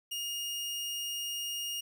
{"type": "tone", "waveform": "sawtooth", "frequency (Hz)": 2850, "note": "F7", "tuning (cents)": 34, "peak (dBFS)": -31, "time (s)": [0.11, 1.81], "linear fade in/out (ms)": 10, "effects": []}